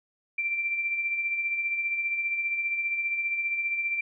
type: tone with tremolo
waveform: sine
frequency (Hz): 2354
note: D7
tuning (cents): +3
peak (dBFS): -24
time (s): 0.38-4.01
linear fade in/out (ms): 5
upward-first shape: sine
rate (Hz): 15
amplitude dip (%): 45
effects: none